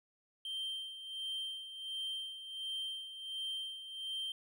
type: tone with tremolo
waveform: triangle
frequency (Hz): 3142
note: G7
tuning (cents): +3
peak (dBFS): -35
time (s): 0.45-4.32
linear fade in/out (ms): 2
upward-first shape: sine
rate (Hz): 1.4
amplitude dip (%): 65
effects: none